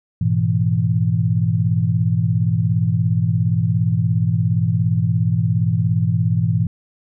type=chord; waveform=sine; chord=E major; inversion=first; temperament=equal with one note detuned; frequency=103.83 / 121 / 164.81 Hz; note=G#2 / B2 / E3; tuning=0 / -35 / 0 cents; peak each=-19 dBFS; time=0.21-6.67 s; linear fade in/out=5 ms; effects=none